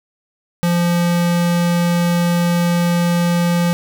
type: tone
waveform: square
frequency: 173.1 Hz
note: F3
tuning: 15 cents flat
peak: -14 dBFS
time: 0.63-3.73 s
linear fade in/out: 0 ms
effects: none